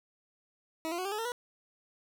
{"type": "tone with pitch steps", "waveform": "20% pulse", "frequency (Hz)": [321.3, 344.4, 369.1, 395.6, 424, 454.4, 487], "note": ["E4", "F4", "F#4", "G4", "G#4", "A#4", "B4"], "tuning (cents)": [-44, -24, -4, 16, 36, -44, -24], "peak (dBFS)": -28, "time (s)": [0.85, 1.319], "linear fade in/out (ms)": 0, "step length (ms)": 67, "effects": []}